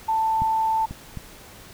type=tone; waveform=sine; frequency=886 Hz; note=A5; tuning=12 cents sharp; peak=-19 dBFS; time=0.08-0.86 s; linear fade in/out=10 ms
type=clicks; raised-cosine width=5 ms; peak=-17 / -21 / -20 dBFS; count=3; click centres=0.42 / 0.91 / 1.173 s
effects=pink hiss -45 dBFS RMS until 1.73 s